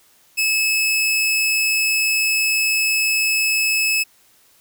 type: tone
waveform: sawtooth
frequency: 2594 Hz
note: E7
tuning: 28 cents flat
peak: -13 dBFS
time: 0.37-4.04 s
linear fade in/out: 20 ms
effects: white hiss -55 dBFS RMS until 4.6 s